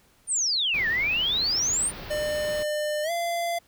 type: exponential two-way sweep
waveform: sine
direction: down then up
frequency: 9397 to 1734 to 9397 Hz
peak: -22 dBFS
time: 0.27-1.92 s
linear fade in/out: 50 ms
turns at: 0.88 s
type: band-stop noise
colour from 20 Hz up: pink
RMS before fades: -39 dBFS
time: 0.73-2.64 s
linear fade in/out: 20 ms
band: 5200 to 15000 Hz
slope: 48 dB/octave
type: tone with pitch glide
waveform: square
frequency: 600 to 685.2 Hz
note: D5 to F5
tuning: +37 to -33 cents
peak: -26 dBFS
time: 2.1-3.59 s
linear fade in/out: 10 ms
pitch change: +230 cents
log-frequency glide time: 3.03-3.11 s
effects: pink hiss -61 dBFS RMS until 3.67 s